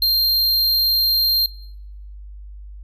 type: tone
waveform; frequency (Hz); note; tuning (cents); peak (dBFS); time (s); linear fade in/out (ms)
square; 4186; C8; 0; -15; 0.02-1.46; 2
effects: noise-tail reverb RT60 0.8 s tail -22 dB re dry + added 50 Hz sine -34 dBFS peak until 2.83 s